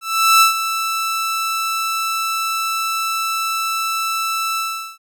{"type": "tone with ADSR envelope", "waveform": "sawtooth", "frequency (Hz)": 1323, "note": "E6", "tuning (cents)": 6, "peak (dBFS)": -4, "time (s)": [0.01, 4.98], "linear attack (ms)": 400, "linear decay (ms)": 120, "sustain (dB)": -11, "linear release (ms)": 400, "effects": []}